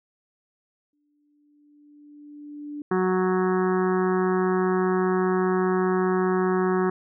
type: tone with exponential growth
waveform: sine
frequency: 293.7 Hz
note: D4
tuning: in tune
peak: -30 dBFS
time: 0.93-2.82 s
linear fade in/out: 2 ms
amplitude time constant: 410 ms
type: harmonic tone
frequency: 185 Hz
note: F#3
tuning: in tune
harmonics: 1 / 2 / 4 / 5 / 6 / 7 / 8 / 9 / 10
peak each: -25 / -22 / -33 / -35 / -32 / -35 / -39 / -37 / -43 dBFS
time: 2.91-6.9 s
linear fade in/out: 5 ms
effects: none